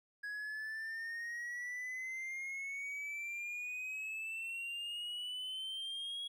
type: exponential sweep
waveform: triangle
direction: up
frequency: 1661.2 to 3328 Hz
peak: -38 dBFS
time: 0.23-6.28 s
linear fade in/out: 10 ms
effects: none